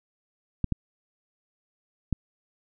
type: clicks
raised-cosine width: 5 ms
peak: -12 dBFS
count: 3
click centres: 0.643 / 0.723 / 2.127 s
effects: none

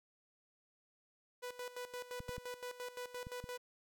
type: tone with tremolo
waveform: sawtooth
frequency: 493.9 Hz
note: B4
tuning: in tune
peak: -38 dBFS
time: 1.42-3.58 s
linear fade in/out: 20 ms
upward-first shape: square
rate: 5.8 Hz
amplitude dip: 75%
type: clicks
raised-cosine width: 5 ms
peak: -34 dBFS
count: 5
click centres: 2.204 / 2.292 / 2.381 / 3.269 / 3.441 s
effects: none

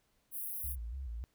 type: high-pass noise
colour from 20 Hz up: white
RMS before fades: -40 dBFS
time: 0.31-0.76 s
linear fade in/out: 50 ms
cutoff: 9800 Hz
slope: 96 dB/octave
type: tone with vibrato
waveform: sine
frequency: 61.7 Hz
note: B1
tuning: 1 cent flat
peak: -38 dBFS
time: 0.64-1.24 s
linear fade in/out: 0 ms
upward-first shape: square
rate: 3.5 Hz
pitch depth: 140 cents each way
effects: pink hiss -75 dBFS RMS until 1.34 s

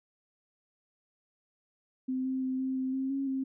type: tone with pitch steps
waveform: sine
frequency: 258.8 / 261.7 / 259.7 / 262.5 / 260.7 / 265.5 / 273.4 / 266 Hz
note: C4 / C4 / C4 / C4 / C4 / C4 / C#4 / C4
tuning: -19 / 0 / -13 / +6 / -6 / +25 / -24 / +29 cents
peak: -29 dBFS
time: 2.08-3.44 s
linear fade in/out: 10 ms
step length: 170 ms
effects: none

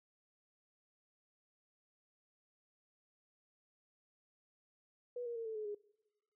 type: tone with pitch steps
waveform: sine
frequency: 488.2 / 472.4 / 457.1 / 442.3 / 428 / 414.1 Hz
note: B4 / A#4 / A#4 / A4 / A4 / G#4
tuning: -20 / +23 / -34 / +9 / -48 / -5 cents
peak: -39 dBFS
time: 5.16-5.748 s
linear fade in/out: 5 ms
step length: 98 ms
effects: noise-tail reverb RT60 1.0 s tail -23 dB re dry

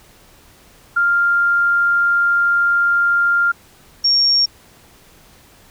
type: tone pair in turn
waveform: sine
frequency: 1396.9 / 5536 Hz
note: F6 / F8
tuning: 0 / -16 cents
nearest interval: 2 octaves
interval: 2384 cents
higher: second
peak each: -12 / -11 dBFS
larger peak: second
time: 0.96-3.52 / 4.04-4.46 s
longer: first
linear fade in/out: 10 ms
effects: pink hiss -48 dBFS RMS until 5.7 s

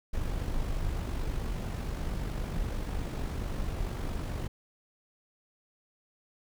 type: noise with amplitude modulation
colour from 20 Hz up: brown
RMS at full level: -31 dBFS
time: 0.13-4.48 s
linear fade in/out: 10 ms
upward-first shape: sine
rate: 49 Hz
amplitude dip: 40%
effects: none

